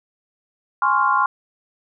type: chord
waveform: sine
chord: Db major seventh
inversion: second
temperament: equal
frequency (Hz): 830.6 / 1046.5 / 1108.7 / 1396.9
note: Ab5 / C6 / Db6 / F6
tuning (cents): 0 / 0 / 0 / 0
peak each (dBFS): -23 / -18 / -21 / -21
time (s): 0.82-1.26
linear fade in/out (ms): 2
effects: none